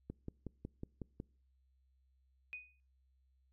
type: click train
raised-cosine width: 3 ms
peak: -30 dBFS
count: 7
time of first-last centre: 0.1-1.201 s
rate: 5.45 Hz
type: tone with exponential decay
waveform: sine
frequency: 2489 Hz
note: D#7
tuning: in tune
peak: -40 dBFS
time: 2.53-2.8 s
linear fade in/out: 0 ms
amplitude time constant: 57 ms
effects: noise-tail reverb RT60 0.5 s tail -26 dB re dry + added 65 Hz sine -70 dBFS peak until 3.52 s